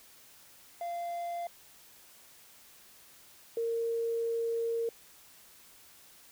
triangle / sine tone pair in turn, 691 / 461.2 Hz, F5 / A#4, -19 / -19 cents, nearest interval perfect fifth, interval 700 cents, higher first, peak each -32 / -29 dBFS, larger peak second, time 0.81-1.47 / 3.57-4.89 s, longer second, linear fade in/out 2 ms, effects white hiss -57 dBFS RMS until 6.31 s

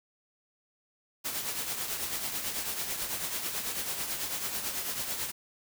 white noise with tremolo, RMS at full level -32 dBFS, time 1.24-5.32 s, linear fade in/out 20 ms, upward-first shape triangle, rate 9.1 Hz, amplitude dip 55%, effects none

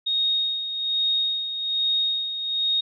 sine tone with tremolo, 3729 Hz, A#7, in tune, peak -19 dBFS, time 0.06-2.81 s, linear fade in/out 10 ms, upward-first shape sine, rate 1.2 Hz, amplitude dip 60%, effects none

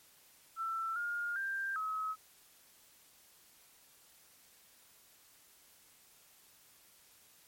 sine tone with pitch steps, 1335 / 1418 / 1584 / 1281 Hz, E6 / F6 / G6 / E6, +22 / +26 / +18 / -50 cents, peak -34 dBFS, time 0.56-2.16 s, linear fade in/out 50 ms, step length 400 ms, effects white hiss -63 dBFS RMS until 7.47 s + MP3 64 kbps

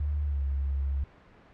sine tone with pitch glide, 73.42 to 68.9 Hz, D2 to C#2, 0 to -10 cents, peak -26 dBFS, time 0-1.04 s, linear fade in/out 5 ms, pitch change -110 cents, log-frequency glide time 0.24-0.42 s, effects pink hiss -55 dBFS RMS until 1.53 s + low-pass 2000 Hz 12 dB/octave

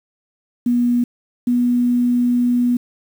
sine tone pair in turn, 241.9 / 243.9 Hz, B3 / B3, -36 / -21 cents, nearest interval unison, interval 15 cents, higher second, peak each -13 dBFS, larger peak neither, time 0.66-1.04 / 1.47-2.77 s, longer second, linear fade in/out 5 ms, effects 7-bit

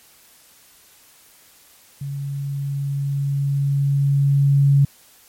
sine tone with level ramp, 140 Hz, C#3, 18 cents sharp, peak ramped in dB -25 to -10 dBFS, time 2.01-4.85 s, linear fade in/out 5 ms, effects white hiss -51 dBFS RMS until 5.28 s + MP3 64 kbps

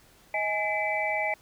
sine tone cluster, 633 / 833 / 2021 / 2315 Hz, D#5 / G#5 / B6 / D7, +30 / +5 / +39 / -25 cents, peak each -31 dBFS, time 0.34-1.34 s, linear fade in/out 2 ms, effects pink hiss -58 dBFS RMS until 1.41 s

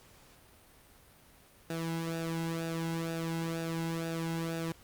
sawtooth tone with flanger, 164.81 Hz, E3, in tune, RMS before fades -35 dBFS, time 1.7-4.72 s, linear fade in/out 2 ms, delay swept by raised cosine 0.94 to 1.71 ms, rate 2.1 Hz, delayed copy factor -0.65, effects pink hiss -59 dBFS RMS until 4.83 s + Opus 48 kbps

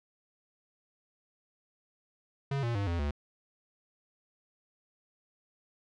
square tone with pitch steps, 138.59 / 117.89 / 100.29 / 85.31 / 72.57 Hz, C#3 / A#2 / G2 / F2 / D2, 0 / +20 / +40 / -40 / -20 cents, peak -30 dBFS, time 2.51-3.11 s, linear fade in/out 5 ms, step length 120 ms, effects low-pass 4000 Hz 12 dB/octave

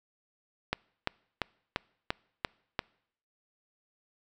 click train, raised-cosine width 0.3 ms, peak -12 dBFS, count 7, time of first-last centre 0.73-2.792 s, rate 2.91 Hz, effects noise-tail reverb RT60 0.7 s tail -26 dB re dry

